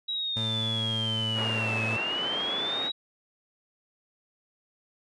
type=linear two-way sweep; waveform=sine; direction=down then up; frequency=3868 to 2553 to 3868 Hz; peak=-28 dBFS; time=0.08-2.92 s; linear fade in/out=10 ms; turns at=1.86 s
type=tone; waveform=30% pulse; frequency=111.1 Hz; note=A2; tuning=17 cents sharp; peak=-28 dBFS; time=0.36-1.97 s; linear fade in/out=10 ms
type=band-pass noise; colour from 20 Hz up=pink; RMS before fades=-36 dBFS; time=1.34-2.91 s; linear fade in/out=50 ms; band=320 to 2200 Hz; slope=12 dB/octave
effects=resampled to 24000 Hz